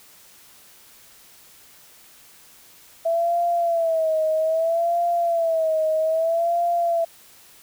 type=tone with vibrato; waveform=sine; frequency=659.3 Hz; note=E5; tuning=in tune; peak=-18 dBFS; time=3.05-7.05 s; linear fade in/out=10 ms; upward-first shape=sine; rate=0.62 Hz; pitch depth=82 cents each way; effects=white hiss -50 dBFS RMS until 7.62 s